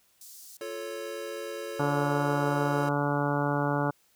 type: high-pass noise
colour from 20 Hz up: pink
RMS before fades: -48 dBFS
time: 0.21-0.57 s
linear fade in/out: 2 ms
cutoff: 5300 Hz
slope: 24 dB/octave
type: chord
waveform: square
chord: F augmented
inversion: none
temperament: equal with one note detuned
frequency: 349.2 / 438.7 / 554.4 Hz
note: F4 / A4 / C#5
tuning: 0 / -5 / 0 cents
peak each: -42 / -39 / -39 dBFS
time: 0.61-2.89 s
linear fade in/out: 2 ms
type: harmonic tone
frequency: 144.1 Hz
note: D3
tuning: 33 cents flat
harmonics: 1 / 2 / 3 / 4 / 5 / 6 / 7 / 8 / 9 / 10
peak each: -30 / -31 / -35 / -33 / -37 / -33 / -39 / -37 / -41 / -36 dBFS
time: 1.79-3.91 s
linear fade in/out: 10 ms
effects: white hiss -66 dBFS RMS until 4.15 s